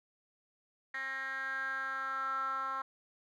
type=tone with band-pass filter sweep; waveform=10% pulse; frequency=267.3 Hz; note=C4; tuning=37 cents sharp; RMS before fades=-37 dBFS; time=0.94-2.82 s; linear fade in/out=5 ms; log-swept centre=1900 to 1200 Hz; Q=7.3; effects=none